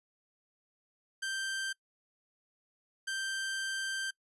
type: tone bursts at uneven times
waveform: sawtooth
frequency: 1568 Hz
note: G6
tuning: in tune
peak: -30 dBFS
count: 2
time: 1.22-1.73 / 3.07-4.11 s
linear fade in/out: 10 ms
effects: noise-tail reverb RT60 0.1 s tail -23 dB re dry + resampled to 24000 Hz